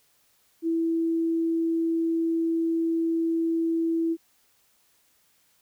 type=tone; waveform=sine; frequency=329.6 Hz; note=E4; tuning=in tune; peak=-22 dBFS; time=0.62-4.17 s; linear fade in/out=50 ms; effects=white hiss -65 dBFS RMS until 5.61 s